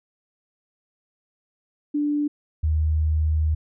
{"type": "tone pair in turn", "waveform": "sine", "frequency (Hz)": [293.7, 77.79], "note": ["D4", "D#2"], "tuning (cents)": [0, 0], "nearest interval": "octave + major seventh", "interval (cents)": 2300, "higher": "first", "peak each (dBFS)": [-20, -18], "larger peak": "second", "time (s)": [[1.94, 2.28], [2.63, 3.55]], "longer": "second", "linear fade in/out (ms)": 10, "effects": []}